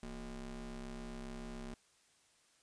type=ring-modulated tone; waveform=35% pulse; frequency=132 Hz; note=C3; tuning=16 cents sharp; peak=-39 dBFS; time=0.03-1.74 s; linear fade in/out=0 ms; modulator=99.6 Hz; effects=white hiss -70 dBFS RMS until 2.62 s + resampled to 22050 Hz